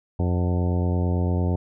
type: harmonic tone with a mistuned harmonic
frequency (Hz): 88.9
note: F2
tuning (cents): +31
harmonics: 1 / 2 / 3 / 4 / 5 / 6 / 7 / 8 / 10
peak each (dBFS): -21 / -27 / -31 / -33 / -35 / -37 / -38 / -39 / -41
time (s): 0.19-1.56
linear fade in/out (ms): 5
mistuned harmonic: 8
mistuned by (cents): +76
effects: none